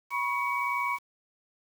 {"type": "tone cluster", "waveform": "sine", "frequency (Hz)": [976, 1097, 2259], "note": ["B5", "C#6", "C#7"], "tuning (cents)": [-21, -18, 32], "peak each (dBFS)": -31, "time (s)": [0.1, 0.99], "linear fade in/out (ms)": 50, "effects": ["8-bit"]}